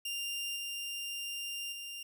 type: tone with level steps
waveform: sawtooth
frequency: 2794 Hz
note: F7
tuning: in tune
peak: -32 / -34 / -38 dBFS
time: 0.05-2.03 s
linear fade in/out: 5 ms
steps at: 0.56 / 1.72 s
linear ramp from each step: 5 ms
effects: none